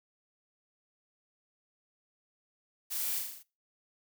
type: noise with echo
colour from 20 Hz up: blue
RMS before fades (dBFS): -36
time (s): 2.9-3.2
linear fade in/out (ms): 20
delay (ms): 39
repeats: 6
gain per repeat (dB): -3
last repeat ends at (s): 3.434
effects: noise-tail reverb RT60 0.3 s tail -22 dB re dry